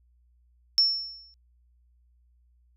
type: tone with exponential decay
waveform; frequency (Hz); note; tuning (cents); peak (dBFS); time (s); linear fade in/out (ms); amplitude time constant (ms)
sine; 5400; E8; +41; -15; 0.78-1.34; 0; 120
effects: added 60 Hz sine -60 dBFS peak until 2.76 s